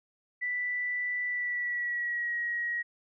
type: tone with pitch glide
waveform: sine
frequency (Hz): 1975.5 to 1898.3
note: B6 to A#6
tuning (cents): 0 to +31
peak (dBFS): -29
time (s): 0.41-2.83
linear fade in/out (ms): 20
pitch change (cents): -69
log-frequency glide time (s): 1.26-2.35
effects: none